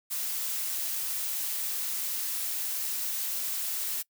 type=noise; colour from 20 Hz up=blue; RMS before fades=-32 dBFS; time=0.1-4.03 s; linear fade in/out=20 ms; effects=noise-tail reverb RT60 0.1 s tail -23 dB re dry